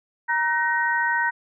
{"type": "tone cluster", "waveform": "sine", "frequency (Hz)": [942, 1522, 1876], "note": ["A#5", "F#6", "A#6"], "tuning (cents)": [18, 48, 11], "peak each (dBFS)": -24, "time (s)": [0.28, 1.31], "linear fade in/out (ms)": 20, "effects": []}